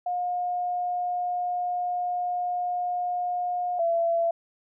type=tone pair in turn; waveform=sine; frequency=715 / 674 Hz; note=F5 / E5; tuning=+41 / +38 cents; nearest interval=minor second; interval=103 cents; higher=first; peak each=-25 / -21 dBFS; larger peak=second; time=0.06-3.79 / 3.79-4.31 s; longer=first; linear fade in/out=5 ms; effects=none